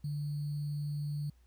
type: tone with sample-and-hold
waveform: sine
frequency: 146.9 Hz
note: D3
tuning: 1 cent sharp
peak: -33 dBFS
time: 0.04-1.3 s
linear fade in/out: 5 ms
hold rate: 4410 Hz
effects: added 60 Hz sine -60 dBFS peak until 1.46 s + pink hiss -74 dBFS RMS until 1.46 s